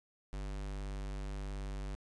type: tone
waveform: square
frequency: 49.3 Hz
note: G1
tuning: 11 cents sharp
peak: -39 dBFS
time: 0.33-1.95 s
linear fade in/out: 0 ms
effects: resampled to 22050 Hz